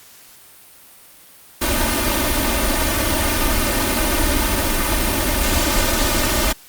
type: noise with comb filter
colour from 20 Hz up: pink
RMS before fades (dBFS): -18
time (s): 1.61-6.53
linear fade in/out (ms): 10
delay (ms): 3.3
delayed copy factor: +0.95
effects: white hiss -45 dBFS RMS until 6.68 s + Opus 48 kbps